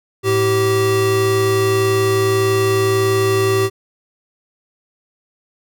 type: tone pair together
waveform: square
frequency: 108.27 / 386.5 Hz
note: A2 / G4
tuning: -27 / -24 cents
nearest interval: octave + minor seventh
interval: 2203 cents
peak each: -20 / -15 dBFS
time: 0.23-3.7 s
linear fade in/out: 50 ms
effects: none